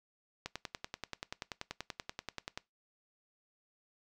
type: click train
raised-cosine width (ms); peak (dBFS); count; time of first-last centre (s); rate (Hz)
0.2; -21; 23; 0.46-2.575; 10.4
effects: noise-tail reverb RT60 0.2 s tail -21 dB re dry